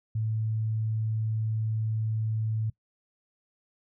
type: tone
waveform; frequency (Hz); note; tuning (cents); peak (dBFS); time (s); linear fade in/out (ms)
sine; 110; A2; 0; -26; 0.15-2.7; 5
effects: noise-tail reverb RT60 0.1 s tail -22 dB re dry